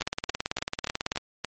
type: two click trains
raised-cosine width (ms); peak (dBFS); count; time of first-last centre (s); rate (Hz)
0.2; -12 / -10; 6 / 22; 0.01-1.447 / 0.02-1.174; 3.48 / 18.2
effects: MP3 32 kbps